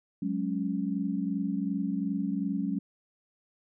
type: chord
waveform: sine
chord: F# suspended second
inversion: none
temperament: equal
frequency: 185 / 207.7 / 277.2 Hz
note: F#3 / G#3 / C#4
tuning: 0 / 0 / 0 cents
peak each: -32 dBFS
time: 0.22-2.79 s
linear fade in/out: 5 ms
effects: none